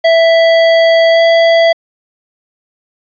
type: tone with pitch glide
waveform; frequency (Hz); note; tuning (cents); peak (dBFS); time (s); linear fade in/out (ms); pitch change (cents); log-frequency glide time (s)
square; 660 to 665; E5 to E5; +2 to +15; -6; 0.04-1.73; 10; +13; 1.11-1.21
effects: resampled to 11025 Hz + 8-bit

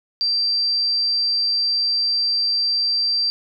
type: tone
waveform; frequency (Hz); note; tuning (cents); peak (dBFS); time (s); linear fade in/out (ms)
sine; 4699; D8; 0; -17; 0.21-3.3; 0
effects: none

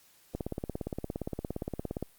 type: click train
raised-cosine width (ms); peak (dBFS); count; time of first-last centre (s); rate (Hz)
2; -20; 30; 0.35-2.026; 17.3
effects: white hiss -62 dBFS RMS until 2.18 s + Opus 48 kbps

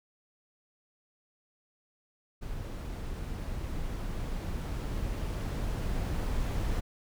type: noise with level ramp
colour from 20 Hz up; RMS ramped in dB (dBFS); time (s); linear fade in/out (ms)
brown; -38 to -30; 2.41-6.81; 20
effects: none

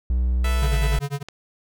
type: tone with pitch glide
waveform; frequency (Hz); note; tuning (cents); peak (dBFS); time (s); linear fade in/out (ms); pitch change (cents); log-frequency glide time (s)
triangle; 61.74 to 55; B1 to A1; 0 to 0; -16; 0.1-0.99; 0; -200; 0.63-0.76
type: chord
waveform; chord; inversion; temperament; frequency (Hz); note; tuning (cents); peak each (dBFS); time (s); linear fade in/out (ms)
10% pulse; A suspended second; none; equal; 440 / 493.9 / 659.3; A4 / B4 / E5; 0 / 0 / 0; -28 / -28 / -23; 0.44-0.99; 5
type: tone with tremolo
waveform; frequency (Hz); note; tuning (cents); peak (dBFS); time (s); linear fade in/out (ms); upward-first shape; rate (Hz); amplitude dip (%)
square; 141.6; C#3; +37; -23; 0.62-1.23; 5; sine; 10; 100
type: click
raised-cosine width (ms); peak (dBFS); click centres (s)
0.2; -19; 1.286
effects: none

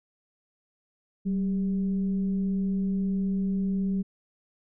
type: tone with frequency modulation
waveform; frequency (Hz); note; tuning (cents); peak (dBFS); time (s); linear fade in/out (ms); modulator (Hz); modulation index
sine; 191.8; G3; -37; -24; 1.25-4.03; 20; 211; 0.27
effects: none

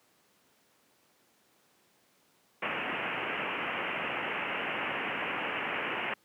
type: low-pass noise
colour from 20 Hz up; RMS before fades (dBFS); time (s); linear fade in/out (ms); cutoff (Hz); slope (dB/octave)
white; -34; 2.62-6.14; 5; 2900; 96
effects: pink hiss -67 dBFS RMS until 6.24 s + high-pass 200 Hz 12 dB/octave

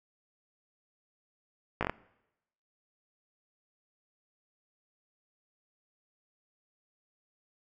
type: slowing click train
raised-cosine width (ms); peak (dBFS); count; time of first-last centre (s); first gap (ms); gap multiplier
0.5; -14; 5; 1.81-1.896; 17; 1.16
effects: noise-tail reverb RT60 0.9 s tail -22 dB re dry

